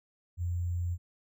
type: tone with sample-and-hold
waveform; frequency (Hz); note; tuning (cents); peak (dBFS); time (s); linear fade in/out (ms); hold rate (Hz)
sine; 87.3; F2; 0; -29; 0.37-0.98; 50; 7350
effects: none